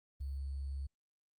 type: tone with sample-and-hold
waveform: sine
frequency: 68.7 Hz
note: C#2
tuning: 15 cents flat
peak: -37 dBFS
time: 0.2-0.87 s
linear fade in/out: 10 ms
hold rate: 4410 Hz
effects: Opus 24 kbps